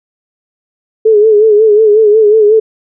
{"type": "tone with vibrato", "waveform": "sine", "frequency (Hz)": 428.1, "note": "A4", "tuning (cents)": -47, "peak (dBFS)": -3, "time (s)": [1.05, 2.6], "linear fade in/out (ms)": 10, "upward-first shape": "sine", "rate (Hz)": 5.5, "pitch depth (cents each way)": 69, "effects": []}